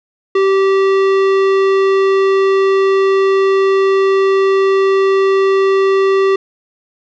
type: tone with tanh clipping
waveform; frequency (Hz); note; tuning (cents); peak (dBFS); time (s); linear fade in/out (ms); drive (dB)
sine; 388; G4; -18; -11; 0.35-6.36; 5; 16
effects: none